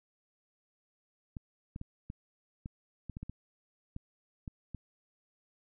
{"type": "clicks", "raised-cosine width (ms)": 5, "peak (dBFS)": -28, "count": 12, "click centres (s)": [1.368, 1.761, 1.814, 2.101, 2.659, 3.097, 3.169, 3.23, 3.296, 3.964, 4.478, 4.747], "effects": []}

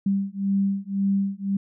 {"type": "beating tone pair", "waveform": "sine", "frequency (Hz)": [196, 197.9], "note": ["G3", "G3"], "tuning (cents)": [0, 17], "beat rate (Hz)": 1.9, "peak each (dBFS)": -24, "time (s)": [0.06, 1.57], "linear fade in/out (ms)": 5, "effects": []}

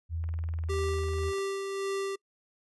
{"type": "tone with pitch glide", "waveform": "sine", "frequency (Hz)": [82.41, 80.9], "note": ["E2", "E2"], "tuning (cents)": [0, -32], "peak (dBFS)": -30, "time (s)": [0.09, 1.33], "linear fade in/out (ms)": 50, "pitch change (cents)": -32, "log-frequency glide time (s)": [0.51, 0.78]}
{"type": "click train", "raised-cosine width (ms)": 0.5, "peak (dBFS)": -35, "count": 24, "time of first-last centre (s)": [0.24, 1.384], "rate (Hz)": 20.1}
{"type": "tone with tremolo", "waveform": "square", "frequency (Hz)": 392, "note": "G4", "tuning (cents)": 0, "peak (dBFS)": -30, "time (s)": [0.69, 2.16], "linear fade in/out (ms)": 10, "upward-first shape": "sine", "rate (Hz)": 1.8, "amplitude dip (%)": 35}
{"effects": ["noise-tail reverb RT60 0.1 s tail -25 dB re dry", "resampled to 24000 Hz"]}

